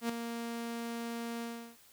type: tone with ADSR envelope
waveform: sawtooth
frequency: 233.1 Hz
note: A#3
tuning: in tune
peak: -25 dBFS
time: 0.01-1.77 s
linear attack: 85 ms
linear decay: 3 ms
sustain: -8 dB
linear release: 350 ms
effects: white hiss -61 dBFS RMS until 1.92 s